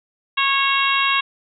harmonic tone with a mistuned harmonic, 549 Hz, C#5, 17 cents flat, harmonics 2 / 3 / 4 / 5 / 6 / 7, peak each -20 / -25 / -24 / -21 / -25 / -26 dBFS, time 0.37-1.21 s, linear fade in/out 10 ms, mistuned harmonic 7, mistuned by -25 cents, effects none

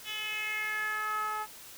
10% pulse tone with band-pass filter sweep, 428.2 Hz, A4, 47 cents flat, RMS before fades -34 dBFS, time 0.04-1.47 s, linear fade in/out 50 ms, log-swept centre 3400 to 1000 Hz, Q 4, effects white hiss -49 dBFS RMS until 1.77 s

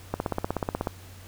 click train, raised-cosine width 1 ms, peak -12 dBFS, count 13, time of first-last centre 0.14-0.872 s, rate 16.4 Hz, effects added 93 Hz sine -45 dBFS peak until 1.27 s + pink hiss -50 dBFS RMS until 1.27 s

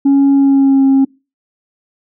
sine tone with pitch glide, 277.2 to 270.2 Hz, C#4 to C#4, 0 to -44 cents, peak -4 dBFS, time 0.05-1.05 s, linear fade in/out 10 ms, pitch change -44 cents, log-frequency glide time 0.33-0.84 s, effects noise-tail reverb RT60 0.3 s tail -26 dB re dry + tanh soft clip ceiling -5 dBFS

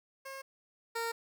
15% pulse tone pair in turn, 539 / 460.9 Hz, C#5 / A#4, -49 / -20 cents, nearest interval minor third, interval 271 cents, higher first, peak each -36 / -27 dBFS, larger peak second, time 0.25-0.42 / 0.95-1.12 s, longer neither, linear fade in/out 10 ms, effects none

